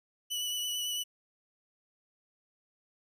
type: tone with vibrato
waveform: sawtooth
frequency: 2960 Hz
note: F#7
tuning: in tune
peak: -29 dBFS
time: 0.3-1.04 s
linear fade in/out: 20 ms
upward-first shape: triangle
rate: 9 Hz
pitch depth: 22 cents each way
effects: none